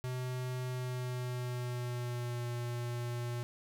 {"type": "tone with pitch glide", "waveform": "square", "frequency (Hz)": [126.8, 120.31], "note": ["B2", "B2"], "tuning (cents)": [46, -45], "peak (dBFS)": -36, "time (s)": [0.04, 3.43], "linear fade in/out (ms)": 0, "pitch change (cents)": -91, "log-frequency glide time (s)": [0.68, 2.48], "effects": []}